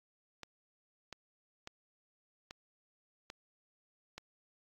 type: clicks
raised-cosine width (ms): 0.2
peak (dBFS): -27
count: 6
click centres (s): 0.433 / 1.127 / 1.674 / 2.509 / 3.301 / 4.18
effects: AAC 48 kbps